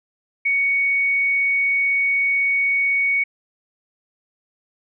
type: tone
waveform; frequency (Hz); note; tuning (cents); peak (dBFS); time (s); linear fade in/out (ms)
sine; 2231; C#7; +11; -16; 0.45-3.24; 10
effects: none